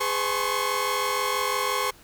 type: tone cluster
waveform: sawtooth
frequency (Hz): 413.2 / 505 / 862 / 1055 / 1101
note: G#4 / B4 / A5 / C6 / C#6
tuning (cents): -9 / +39 / -36 / +14 / -12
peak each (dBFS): -28 / -27 / -32 / -26 / -24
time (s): 0-1.91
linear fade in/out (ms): 10
effects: pink hiss -52 dBFS RMS until 2.03 s